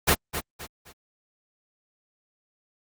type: noise with echo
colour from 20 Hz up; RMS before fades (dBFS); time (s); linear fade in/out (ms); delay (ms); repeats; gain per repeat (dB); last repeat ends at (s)
pink; -18; 0.07-0.15; 20; 260; 3; -10; 0.93
effects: Opus 48 kbps